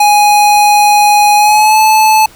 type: tone with pitch glide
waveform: square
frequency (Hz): 830.6 to 868.4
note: G#5 to A5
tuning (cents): 0 to -23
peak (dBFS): -5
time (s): 0-2.26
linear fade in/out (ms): 5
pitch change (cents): +77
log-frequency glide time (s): 1.35-1.79
effects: pink hiss -39 dBFS RMS until 2.35 s